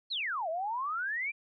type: exponential two-way sweep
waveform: sine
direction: down then up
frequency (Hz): 4435 to 624 to 2414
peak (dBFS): -31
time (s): 0.1-1.32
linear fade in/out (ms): 20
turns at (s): 0.49
effects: none